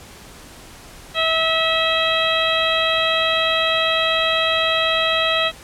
harmonic tone, 648 Hz, E5, 30 cents flat, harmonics 1 / 2 / 3 / 4 / 5 / 6, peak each -22 / -23 / -25 / -24 / -22 / -24 dBFS, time 1.14-5.52 s, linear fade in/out 50 ms, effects pink hiss -41 dBFS RMS until 5.63 s + low-pass 12000 Hz 12 dB/octave

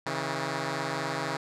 5% pulse tone pair together, 136.5 / 160.56 Hz, C#3 / E3, -26 / -45 cents, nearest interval minor third, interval 281 cents, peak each -21 dBFS, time 0.06-1.37 s, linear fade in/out 5 ms, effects low-pass 7000 Hz 12 dB/octave

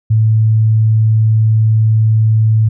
sine tone, 110 Hz, A2, in tune, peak -7 dBFS, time 0.1-2.69 s, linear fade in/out 10 ms, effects none

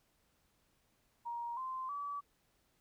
sine tone with pitch steps, 943 / 1040.3 / 1147.6 Hz, A#5 / C6 / D6, +20 / -10 / -40 cents, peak -38 dBFS, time 1.25-2.21 s, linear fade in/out 20 ms, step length 320 ms, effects pink hiss -75 dBFS RMS until 2.8 s

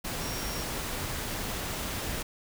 sine tone in noise, 5588 Hz, F8, in tune, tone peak -41 dBFS, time 0.21-0.64 s, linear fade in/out 10 ms, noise pink, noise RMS -34 dBFS, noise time 0.04-2.23 s, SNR -10 dB, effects none

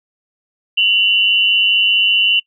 sine tone pair together, 2764 / 2969 Hz, F7 / F#7, -19 / +5 cents, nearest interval minor second, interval 124 cents, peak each -13 dBFS, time 0.77-2.4 s, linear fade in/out 10 ms, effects noise-tail reverb RT60 0.1 s tail -26 dB re dry

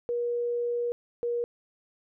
sine tone pair in turn, 478.4 / 476.2 Hz, A#4 / A#4, +45 / +37 cents, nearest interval unison, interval 8 cents, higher first, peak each -26 dBFS, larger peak neither, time 0.09-0.92 / 1.23-1.44 s, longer first, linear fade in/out 0 ms, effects none

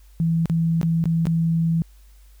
sine tone with dropouts, 164.81 Hz, E3, in tune, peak -17 dBFS, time 0.2-1.82 s, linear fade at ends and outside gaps 0 ms, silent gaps 0.457-0.498 / 0.814-0.83 / 1.04-1.056 / 1.255-1.269 s, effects added 50 Hz sine -46 dBFS peak until 2.4 s + white hiss -60 dBFS RMS until 2.4 s

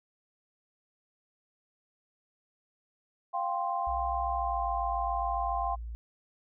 sine chord, F suspended second, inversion none, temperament just, 698.5 / 785.8 / 1047.7 Hz, F5 / G5 / C6, 0 / +4 / +2 cents, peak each -33 dBFS, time 3.33-5.76 s, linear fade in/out 20 ms
sine tone with pitch glide, 63.2 to 57.29 Hz, B1 to A#1, +41 to -29 cents, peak -36 dBFS, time 3.87-5.95 s, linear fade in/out 0 ms, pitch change -170 cents, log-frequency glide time 4.33-4.65 s
effects none

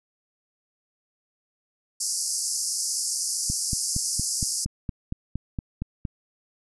pink band-pass noise, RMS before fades -28 dBFS, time 2-4.65 s, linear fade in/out 10 ms, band 4800 to 11000 Hz, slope 96 dB/octave
click train, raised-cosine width 5 ms, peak -16 dBFS, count 12, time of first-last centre 3.5-6.052 s, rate 4.31 Hz
effects none

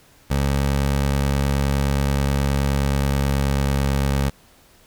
20% pulse tone with pitch glide, 69.5 to 68.9 Hz, C#2 to C#2, +5 to -10 cents, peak -13 dBFS, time 0.3-4.3 s, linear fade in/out 10 ms, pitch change -15 cents, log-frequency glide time 2.59-3.92 s, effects pink hiss -53 dBFS RMS until 4.86 s

